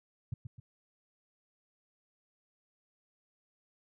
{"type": "tone with echo", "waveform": "sine", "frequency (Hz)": 118.7, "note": "A#2", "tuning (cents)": 32, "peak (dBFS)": -31, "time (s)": [0.32, 0.34], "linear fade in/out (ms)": 5, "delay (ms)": 130, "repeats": 2, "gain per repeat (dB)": -7, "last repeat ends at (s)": 0.6, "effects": []}